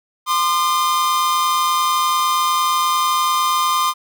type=tone pair together; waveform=45% pulse; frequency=1040 / 1208.7 Hz; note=C6 / D6; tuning=-11 / +49 cents; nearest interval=minor third; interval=260 cents; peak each=-18 dBFS; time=0.26-3.94 s; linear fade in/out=50 ms; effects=none